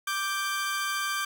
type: tone pair together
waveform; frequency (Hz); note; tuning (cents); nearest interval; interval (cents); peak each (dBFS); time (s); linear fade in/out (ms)
sawtooth; 1175 / 1571.3; D6 / G6; +1 / +4; perfect fourth; 503; -27; 0.07-1.25; 5
effects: 10-bit